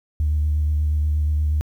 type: tone with vibrato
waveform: sine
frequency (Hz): 75.4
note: D2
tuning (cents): +46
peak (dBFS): -16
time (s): 0.2-1.61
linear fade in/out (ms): 0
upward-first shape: sine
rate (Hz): 8.4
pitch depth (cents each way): 24
effects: tanh soft clip ceiling -13 dBFS + 9-bit